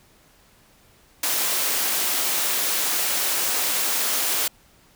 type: high-pass noise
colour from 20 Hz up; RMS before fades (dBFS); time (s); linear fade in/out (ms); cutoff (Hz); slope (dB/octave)
white; -23; 1.23-4.48; 5; 290; 12
effects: pink hiss -56 dBFS RMS until 4.95 s